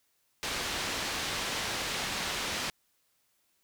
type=low-pass noise; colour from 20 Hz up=white; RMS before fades=-34 dBFS; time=0.43-2.7 s; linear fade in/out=0 ms; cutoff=4500 Hz; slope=12 dB/octave; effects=white hiss -73 dBFS RMS until 3.63 s